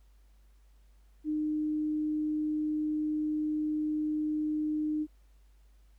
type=tone; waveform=sine; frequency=305.1 Hz; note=D#4; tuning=34 cents flat; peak=-28 dBFS; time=1.24-5.07 s; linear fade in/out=50 ms; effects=added 50 Hz sine -57 dBFS peak until 5.98 s + pink hiss -73 dBFS RMS until 5.98 s